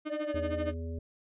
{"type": "tone with tremolo", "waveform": "35% pulse", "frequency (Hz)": 305.6, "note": "D#4", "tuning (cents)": -31, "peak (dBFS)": -30, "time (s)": [0.05, 0.74], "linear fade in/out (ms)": 20, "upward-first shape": "sine", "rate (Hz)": 13, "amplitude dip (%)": 90}
{"type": "tone with vibrato", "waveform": "triangle", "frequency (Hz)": 587.3, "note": "D5", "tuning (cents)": 0, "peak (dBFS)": -31, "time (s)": [0.09, 0.72], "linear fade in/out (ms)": 20, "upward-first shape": "sine", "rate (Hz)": 2.5, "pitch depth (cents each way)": 35}
{"type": "harmonic tone", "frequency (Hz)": 82.41, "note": "E2", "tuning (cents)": 0, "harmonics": [1, 3, 5, 7], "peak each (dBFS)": [-35, -43, -45, -49], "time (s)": [0.34, 0.99], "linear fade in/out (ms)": 5}
{"effects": ["resampled to 8000 Hz"]}